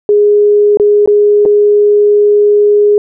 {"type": "tone with dropouts", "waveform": "sine", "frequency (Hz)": 414.2, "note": "G#4", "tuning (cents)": -5, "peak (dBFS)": -4, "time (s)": [0.09, 2.98], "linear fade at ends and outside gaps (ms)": 1, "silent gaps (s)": [[0.772, 0.798], [1.06, 1.075], [1.453, 1.459]], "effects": []}